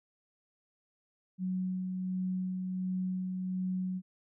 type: tone with tremolo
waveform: sine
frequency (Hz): 185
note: F#3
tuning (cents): 0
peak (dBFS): -30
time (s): 1.38-4.02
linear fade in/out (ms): 50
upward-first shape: sine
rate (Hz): 1.4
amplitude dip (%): 30
effects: none